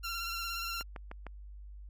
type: tone with vibrato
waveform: 15% pulse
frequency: 1371 Hz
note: F6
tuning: 32 cents flat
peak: -29 dBFS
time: 0.03-0.83 s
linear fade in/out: 20 ms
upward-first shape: triangle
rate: 17 Hz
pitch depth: 34 cents each way
type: click train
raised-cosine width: 0.5 ms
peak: -28 dBFS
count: 4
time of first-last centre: 0.81-1.267 s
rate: 6.57 Hz
effects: added 50 Hz sine -45 dBFS peak until 1.89 s